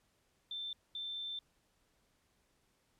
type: tone bursts at uneven times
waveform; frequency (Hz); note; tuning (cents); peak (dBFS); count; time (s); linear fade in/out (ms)
sine; 3556; A7; +18; -39; 2; 0.51-0.73 / 0.95-1.39; 2
effects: pink hiss -75 dBFS RMS until 2.99 s + low-pass 12000 Hz 12 dB/octave